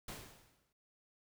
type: noise with exponential decay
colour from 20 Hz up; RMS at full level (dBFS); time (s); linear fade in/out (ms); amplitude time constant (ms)
pink; -44; 0.08-0.73; 5; 140
effects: none